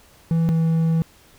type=tone pair in turn; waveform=triangle; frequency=164.81 / 163.11 Hz; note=E3 / E3; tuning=0 / -18 cents; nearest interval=unison; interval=18 cents; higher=first; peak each=-14 dBFS; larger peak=neither; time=0.31-0.49 / 0.49-1.02 s; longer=second; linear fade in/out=0 ms; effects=pink hiss -52 dBFS RMS until 1.38 s